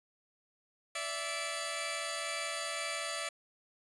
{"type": "tone cluster", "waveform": "10% pulse", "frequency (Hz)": [581, 661, 2124, 2326], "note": ["D5", "E5", "C7", "D7"], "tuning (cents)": [-19, 5, 25, -17], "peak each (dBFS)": [-32, -30, -39, -32], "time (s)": [0.95, 3.29], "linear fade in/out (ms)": 5, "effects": ["resampled to 24000 Hz"]}